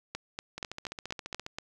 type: two click trains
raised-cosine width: 0.2 ms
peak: -21 / -18 dBFS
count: 14 / 7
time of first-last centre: 0.58-1.464 / 0.15-1.585 s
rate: 14.7 / 4.18 Hz
effects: none